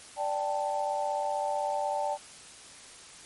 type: chord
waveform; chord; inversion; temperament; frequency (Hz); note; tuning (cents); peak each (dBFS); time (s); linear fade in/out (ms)
sine; D suspended fourth; none; equal; 587.3 / 784 / 880; D5 / G5 / A5; 0 / 0 / 0; -32; 0.16-2.18; 50
effects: white hiss -49 dBFS RMS until 3.25 s + MP3 48 kbps